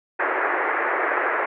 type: band-pass noise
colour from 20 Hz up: white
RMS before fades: -23 dBFS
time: 0.19-1.46 s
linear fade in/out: 10 ms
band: 330 to 2000 Hz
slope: 48 dB/octave
effects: none